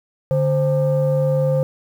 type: tone pair together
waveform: sine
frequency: 146 / 523.6 Hz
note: D3 / C5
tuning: -10 / +1 cents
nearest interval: octave + minor seventh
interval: 2211 cents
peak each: -16 dBFS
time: 0.31-1.63 s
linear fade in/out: 0 ms
effects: tanh soft clip ceiling -11 dBFS + 8-bit